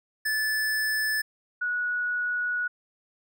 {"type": "tone pair in turn", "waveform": ["square", "sine"], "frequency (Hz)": [1740, 1463.2], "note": ["A6", "F#6"], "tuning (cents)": [-20, -20], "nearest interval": "minor third", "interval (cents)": 300, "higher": "first", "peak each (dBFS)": -25, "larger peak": "neither", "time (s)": [[0.25, 1.22], [1.61, 2.68]], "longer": "second", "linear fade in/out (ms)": 10, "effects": []}